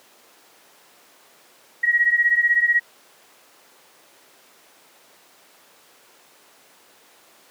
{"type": "beating tone pair", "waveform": "sine", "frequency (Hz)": [1900, 1916], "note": ["A#6", "A#6"], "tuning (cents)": [33, 47], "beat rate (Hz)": 16, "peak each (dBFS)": [-17, -20], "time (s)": [1.83, 2.8], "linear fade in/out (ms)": 10, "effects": ["pink hiss -52 dBFS RMS until 7.5 s", "high-pass 400 Hz 12 dB/octave"]}